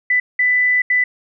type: tone bursts at uneven times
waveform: sine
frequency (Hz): 1992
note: B6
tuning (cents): +14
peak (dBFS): -12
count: 3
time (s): 0.1-0.2 / 0.39-0.82 / 0.9-1.04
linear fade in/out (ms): 5
effects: none